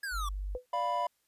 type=exponential sweep; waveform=square; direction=down; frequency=1686 to 1121 Hz; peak=-35 dBFS; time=0.03-0.29 s; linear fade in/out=5 ms
type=tone; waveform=sine; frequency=49 Hz; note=G1; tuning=in tune; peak=-33 dBFS; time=0.11-0.58 s; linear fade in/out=50 ms
type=tone with exponential decay; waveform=sine; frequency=500 Hz; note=B4; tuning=21 cents sharp; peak=-30 dBFS; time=0.55-0.66 s; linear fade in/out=1 ms; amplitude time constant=22 ms
type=chord; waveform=triangle; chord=B diminished; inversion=first; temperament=equal; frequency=587.3 / 698.5 / 987.8 Hz; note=D5 / F5 / B5; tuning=0 / 0 / 0 cents; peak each=-35 / -32 / -29 dBFS; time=0.73-1.07 s; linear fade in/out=5 ms
effects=white hiss -75 dBFS RMS until 1.27 s + resampled to 32000 Hz